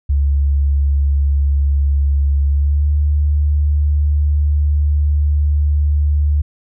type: tone with pitch glide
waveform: sine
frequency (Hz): 70.4 to 73.56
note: C#2 to D2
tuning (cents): +27 to +3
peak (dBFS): -11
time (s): 0.09-6.42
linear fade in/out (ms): 10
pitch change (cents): +76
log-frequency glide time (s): 2.47-2.9
effects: none